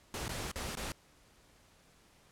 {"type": "noise with dropouts", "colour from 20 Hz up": "pink", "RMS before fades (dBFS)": -39, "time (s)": [0.14, 0.92], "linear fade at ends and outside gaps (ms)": 1, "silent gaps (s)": [[0.281, 0.292], [0.515, 0.558], [0.753, 0.771]], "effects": ["pink hiss -64 dBFS RMS until 2.31 s", "low-pass 11000 Hz 12 dB/octave"]}